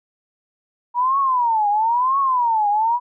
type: tone with vibrato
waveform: sine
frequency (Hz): 952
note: A#5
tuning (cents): +36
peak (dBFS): -15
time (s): 0.94-3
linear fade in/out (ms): 50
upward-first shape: triangle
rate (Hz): 1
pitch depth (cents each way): 280
effects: none